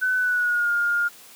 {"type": "tone with pitch glide", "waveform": "sine", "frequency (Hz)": [1508, 1415.2], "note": ["F#6", "F6"], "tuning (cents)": [32, 23], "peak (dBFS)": -19, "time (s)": [0.01, 1.09], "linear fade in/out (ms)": 20, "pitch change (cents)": -109, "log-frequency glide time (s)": [0.16, 0.71], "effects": ["white hiss -47 dBFS RMS until 1.35 s", "high-pass 150 Hz 12 dB/octave"]}